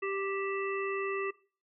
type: harmonic tone with a mistuned harmonic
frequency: 392 Hz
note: G4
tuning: in tune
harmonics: 1 / 3 / 5 / 7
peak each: -33 / -38 / -40 / -41 dBFS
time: 0.02-1.31 s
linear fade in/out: 10 ms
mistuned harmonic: 7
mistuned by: -60 cents
effects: noise-tail reverb RT60 0.4 s tail -20 dB re dry